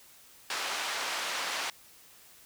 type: band-pass noise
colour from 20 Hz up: pink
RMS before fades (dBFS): -34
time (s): 0.5-1.7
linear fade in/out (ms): 2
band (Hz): 870 to 6100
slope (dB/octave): 12
effects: white hiss -56 dBFS RMS until 2.45 s